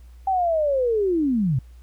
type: linear sweep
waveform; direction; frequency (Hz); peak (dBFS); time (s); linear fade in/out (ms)
sine; down; 784 to 117.2; -18; 0.27-1.59; 5
effects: added 60 Hz sine -42 dBFS peak until 1.82 s + pink hiss -62 dBFS RMS until 1.82 s